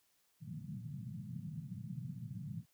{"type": "band-pass noise", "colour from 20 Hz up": "pink", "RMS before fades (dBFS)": -45, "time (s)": [0.4, 2.66], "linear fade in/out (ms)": 50, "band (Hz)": [110, 200], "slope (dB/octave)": 48, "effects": ["white hiss -75 dBFS RMS until 2.73 s"]}